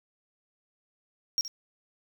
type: tone with echo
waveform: triangle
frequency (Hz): 5588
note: F8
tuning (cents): 0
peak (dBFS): -22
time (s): 1.38-1.41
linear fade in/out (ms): 0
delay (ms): 69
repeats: 1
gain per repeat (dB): -13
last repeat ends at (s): 1.479
effects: 10-bit